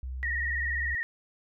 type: tone with pitch glide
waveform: sine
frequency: 64 to 68.2 Hz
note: C2 to C#2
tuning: -38 to -28 cents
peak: -33 dBFS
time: 0.03-0.95 s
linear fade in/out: 0 ms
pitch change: +110 cents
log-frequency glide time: 0.23-0.39 s
type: tone with vibrato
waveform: sine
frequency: 1882 Hz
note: A#6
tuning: 16 cents sharp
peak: -28 dBFS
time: 0.23-1.03 s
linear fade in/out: 0 ms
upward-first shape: sine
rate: 20 Hz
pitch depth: 64 cents each way
effects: none